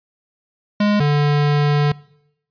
square tone pair in turn, 207.1 / 146.44 Hz, G#3 / D3, -5 / -5 cents, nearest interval tritone, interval 600 cents, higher first, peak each -14 dBFS, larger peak neither, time 0.8-1 / 1-1.92 s, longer second, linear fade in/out 5 ms, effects noise-tail reverb RT60 0.8 s tail -23 dB re dry + resampled to 11025 Hz

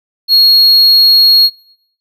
triangle tone, 4300 Hz, C8, 47 cents sharp, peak -3 dBFS, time 0.28-1.5 s, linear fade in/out 50 ms, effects noise-tail reverb RT60 0.7 s tail -20 dB re dry

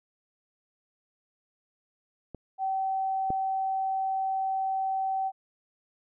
clicks, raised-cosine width 2 ms, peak -26 / -19 dBFS, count 2, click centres 2.347 / 3.304 s
sine tone, 768 Hz, G5, 36 cents flat, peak -26 dBFS, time 2.58-5.32 s, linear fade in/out 50 ms
effects none

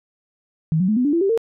sine tone with pitch steps, 159.1 / 184.88 / 214.8 / 249.7 / 290.1 / 337.1 / 391.8 / 455.2 Hz, D#3 / F#3 / A3 / B3 / D4 / E4 / G4 / A#4, +39 / -1 / -41 / +19 / -21 / +39 / -1 / -41 cents, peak -15 dBFS, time 0.72-1.376 s, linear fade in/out 0 ms, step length 82 ms, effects none

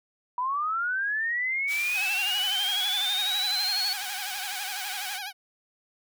sine linear sweep, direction up, 970 to 4435 Hz, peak -25 dBFS, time 0.38-3.93 s, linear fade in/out 2 ms
pink high-pass noise, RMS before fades -37 dBFS, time 1.67-5.2 s, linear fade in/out 50 ms, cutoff 1800 Hz, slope 12 dB/octave
10% pulse tone with vibrato, 784 Hz, G5, in tune, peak -25 dBFS, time 1.93-5.33 s, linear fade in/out 50 ms, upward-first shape sine, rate 12 Hz, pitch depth 110 cents each way
effects none

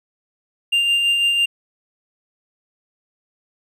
triangle tone with tremolo, 2794 Hz, F7, in tune, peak -12 dBFS, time 0.72-1.46 s, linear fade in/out 10 ms, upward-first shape sine, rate 6 Hz, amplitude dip 30%, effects resampled to 32000 Hz

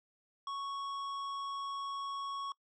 sine tone with tanh clipping, 1108.7 Hz, C#6, in tune, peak -39 dBFS, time 0.47-2.52 s, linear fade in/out 2 ms, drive 14 dB, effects noise-tail reverb RT60 0.1 s tail -24 dB re dry + low-pass 7000 Hz 12 dB/octave

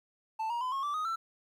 triangle tone with pitch steps, 883 / 946.4 / 1014.3 / 1087.1 / 1165.1 / 1248.8 / 1338.4 Hz, A5 / A#5 / B5 / C#6 / D6 / D#6 / E6, +6 / +26 / +46 / -34 / -14 / +6 / +26 cents, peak -29 dBFS, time 0.39-1.16 s, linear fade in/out 10 ms, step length 110 ms, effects 11-bit

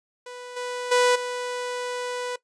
sawtooth tone with level steps, 493.9 Hz, B4, in tune, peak -33 / -25 / -13 / -24 dBFS, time 0.26-2.36 s, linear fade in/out 5 ms, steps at 0.56 / 0.91 / 1.15 s, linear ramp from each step 10 ms, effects noise-tail reverb RT60 0.1 s tail -19 dB re dry + resampled to 22050 Hz

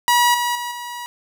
sawtooth tone with level steps, 965 Hz, B5, 40 cents flat, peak -9 / -15 / -21 / -25 dBFS, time 0.08-1.06 s, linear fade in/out 0 ms, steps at 0.34 / 0.55 / 0.71 s, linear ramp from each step 5 ms, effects none

